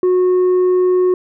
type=tone with tanh clipping; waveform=sine; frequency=365.2 Hz; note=F#4; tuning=23 cents flat; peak=-11 dBFS; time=0.03-1.14 s; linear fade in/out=2 ms; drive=3 dB; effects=none